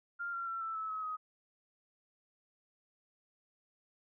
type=tone with pitch steps; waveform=sine; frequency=1396.9 / 1372.9 / 1349.3 / 1326.1 / 1303.4 / 1281 / 1259 Hz; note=F6 / F6 / E6 / E6 / E6 / E6 / D#6; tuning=0 / -30 / +40 / +10 / -20 / -50 / +20 cents; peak=-36 dBFS; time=0.19-1.17 s; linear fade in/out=20 ms; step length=140 ms; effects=none